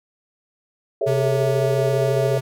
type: chord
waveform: sine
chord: A major seventh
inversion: third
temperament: equal with one note detuned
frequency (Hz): 405.6 / 440 / 554.4 / 659.3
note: G#4 / A4 / C#5 / E5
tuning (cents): -41 / 0 / 0 / 0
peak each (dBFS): -24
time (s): 1.01-2.38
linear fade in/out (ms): 5
type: tone with vibrato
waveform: square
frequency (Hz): 130.81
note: C3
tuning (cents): 0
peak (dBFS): -22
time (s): 1.06-2.41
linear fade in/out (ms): 20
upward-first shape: sine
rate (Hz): 18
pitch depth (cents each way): 10
effects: none